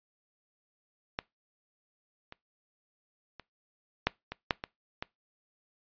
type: clicks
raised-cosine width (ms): 0.3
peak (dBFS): -15 / -28 / -28 / -8 / -21 / -9 / -19 / -18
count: 8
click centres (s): 1.189 / 2.324 / 3.397 / 4.07 / 4.32 / 4.508 / 4.639 / 5.025
effects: noise-tail reverb RT60 0.2 s tail -23 dB re dry + resampled to 11025 Hz